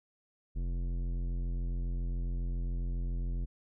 triangle tone with tanh clipping, 43.65 Hz, F1, in tune, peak -33 dBFS, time 0.55-3.46 s, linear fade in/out 20 ms, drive 18 dB, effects none

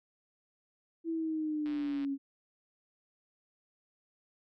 sine exponential sweep, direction down, 331.8 to 273.5 Hz, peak -31 dBFS, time 1.04-2.18 s, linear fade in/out 50 ms
click train, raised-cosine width 0.3 ms, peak -35 dBFS, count 53, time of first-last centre 1.66-2.048 s, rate 134 Hz
effects none

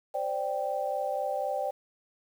sine chord, C suspended second, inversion none, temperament equal, 523.3 / 587.3 / 784 Hz, C5 / D5 / G5, 0 / 0 / 0 cents, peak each -34 / -32 / -32 dBFS, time 0.14-1.71 s, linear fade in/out 10 ms, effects 9-bit

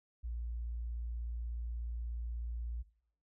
sine tone, 58.27 Hz, A#1, in tune, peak -37 dBFS, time 0.23-2.83 s, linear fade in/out 20 ms, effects noise-tail reverb RT60 0.6 s tail -18 dB re dry

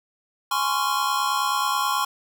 square chord, Db major seventh, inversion second, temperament just, 831.5 / 1039.4 / 1108.7 / 1385.9 Hz, Ab5 / C6 / Db6 / F6, +2 / -12 / 0 / -14 cents, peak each -30 / -26 / -26 / -31 dBFS, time 0.51-2.05 s, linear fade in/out 5 ms, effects none

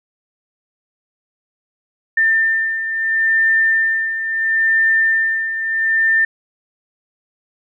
sine beating tone pair, 1795 / 1795.74 Hz, A6 / A6, +34 / +35 cents, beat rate 0.74 Hz, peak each -21 / -14 dBFS, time 2.17-6.25 s, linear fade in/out 5 ms, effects none

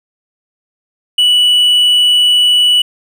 triangle tone, 2953 Hz, F#7, 4 cents flat, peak -5 dBFS, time 1.18-2.82 s, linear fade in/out 5 ms, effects none

